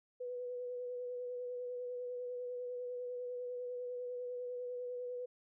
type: tone with vibrato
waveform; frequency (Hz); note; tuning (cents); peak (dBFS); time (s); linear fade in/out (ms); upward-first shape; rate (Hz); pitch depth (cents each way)
sine; 493.9; B4; 0; -39; 0.2-5.26; 10; sine; 10; 20
effects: none